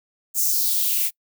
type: noise with high-pass filter sweep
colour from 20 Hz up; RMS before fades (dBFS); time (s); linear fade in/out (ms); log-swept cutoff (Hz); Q
violet; -21; 0.34-1.11; 50; 7000 to 2100; 2.7
effects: noise-tail reverb RT60 0.1 s tail -26 dB re dry